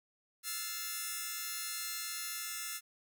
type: chord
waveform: 5% pulse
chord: F major seventh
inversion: third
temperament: just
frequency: 1309.6 / 1396.9 / 1746.1 / 2095 Hz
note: E6 / F6 / A6 / C7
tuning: -12 / 0 / -14 / +2 cents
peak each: -33 dBFS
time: 0.43-2.81 s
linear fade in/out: 50 ms
effects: none